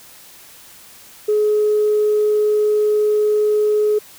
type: tone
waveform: sine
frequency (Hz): 422.6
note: G#4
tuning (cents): +30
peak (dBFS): -12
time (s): 1.28-3.99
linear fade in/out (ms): 10
effects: tanh soft clip ceiling -8 dBFS + white hiss -43 dBFS RMS until 4.18 s